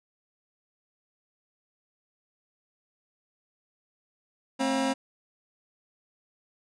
square tone cluster, 220.9 / 266.1 / 538 / 710 / 962 Hz, A3 / C4 / C5 / F5 / B5, +7 / +29 / +48 / +28 / -46 cents, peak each -36 / -28 / -32 / -37 / -35 dBFS, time 4.59-4.94 s, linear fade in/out 20 ms, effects resampled to 22050 Hz

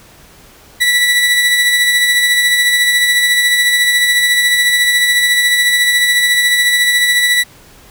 30% pulse tone with tremolo, 1956 Hz, B6, 17 cents flat, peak -5 dBFS, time 0.8-7.44 s, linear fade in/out 20 ms, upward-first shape sine, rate 14 Hz, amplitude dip 35%, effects pink hiss -42 dBFS RMS until 7.9 s

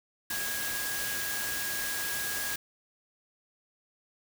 sine tone in noise, 1646 Hz, G#6, 16 cents flat, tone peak -36 dBFS, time 0.3-2.56 s, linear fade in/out 5 ms, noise white, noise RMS -34 dBFS, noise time 0.3-2.56 s, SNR -5 dB, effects none

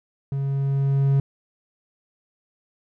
triangle tone with level ramp, 137.8 Hz, C#3, 10 cents flat, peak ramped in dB -21 to -13 dBFS, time 0.32-1.2 s, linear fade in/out 2 ms, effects none

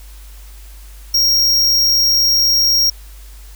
square tone, 5588 Hz, F8, in tune, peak -11 dBFS, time 1.14-2.9 s, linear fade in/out 5 ms, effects added 50 Hz sine -34 dBFS peak until 3.55 s + white hiss -45 dBFS RMS until 3.55 s

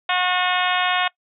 harmonic tone, 362.8 Hz, F#4, 34 cents flat, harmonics 2 / 3 / 4 / 5 / 6 / 7 / 8 / 9 / 10, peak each -23 / -25 / -26 / -27 / -28 / -28 / -29 / -30 / -30 dBFS, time 0.09-1.08 s, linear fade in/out 5 ms, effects noise-tail reverb RT60 0.1 s tail -22 dB re dry

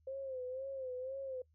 sine tone with vibrato, 523 Hz, C5, 1 cent flat, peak -39 dBFS, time 0.07-1.42 s, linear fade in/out 5 ms, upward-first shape sine, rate 2 Hz, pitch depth 74 cents each way, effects noise-tail reverb RT60 0.1 s tail -23 dB re dry + added 78 Hz sine -68 dBFS peak until 1.54 s

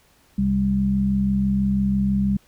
harmonic tone, 66.1 Hz, C2, 18 cents sharp, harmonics 1 / 2 / 3, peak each -27 / -29 / -18 dBFS, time 0.38-2.37 s, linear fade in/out 5 ms, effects pink hiss -58 dBFS RMS until 2.47 s

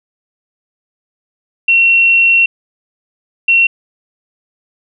sine tone bursts at uneven times, 2725 Hz, F7, 43 cents flat, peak -6 dBFS, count 2, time 1.68-2.46 / 3.48-3.67 s, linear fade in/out 5 ms, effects none

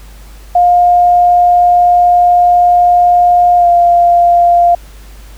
sine tone with pitch glide, 708 to 696.2 Hz, F5 to F5, +23 to -6 cents, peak -4 dBFS, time 0.55-4.75 s, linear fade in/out 5 ms, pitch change -29 cents, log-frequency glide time 3.57-3.67 s, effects added 50 Hz sine -31 dBFS peak until 5.37 s + pink hiss -41 dBFS RMS until 5.37 s

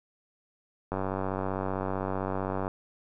click train, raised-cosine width 1 ms, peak -17 dBFS, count 169, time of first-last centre 0.92-2.679 s, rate 95.5 Hz, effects none

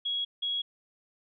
sine tone pair in turn, 3322 / 3322 Hz, G#7 / G#7, 0 / 0 cents, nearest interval unison, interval 0 cents, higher neither, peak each -28 dBFS, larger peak neither, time 0.05-0.25 / 0.42-0.62 s, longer neither, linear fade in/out 10 ms, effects none

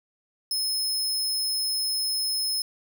sawtooth tone, 5180 Hz, E8, 31 cents flat, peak -22 dBFS, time 0.51-2.62 s, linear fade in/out 2 ms, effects none

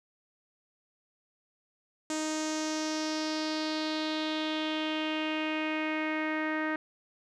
sawtooth tone with low-pass filter sweep, 311.1 Hz, D#4, in tune, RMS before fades -32 dBFS, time 2.1-6.76 s, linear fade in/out 2 ms, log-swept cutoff 7300 to 1800 Hz, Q 3.6, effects none

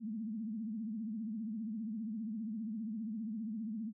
sine tone with vibrato, 219 Hz, A3, 8 cents flat, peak -37 dBFS, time 0-3.93 s, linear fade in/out 50 ms, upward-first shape triangle, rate 15 Hz, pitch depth 150 cents each way, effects none

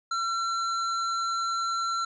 square tone, 1355 Hz, E6, 47 cents sharp, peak -27 dBFS, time 0.11-2.05 s, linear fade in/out 5 ms, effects resampled to 16000 Hz

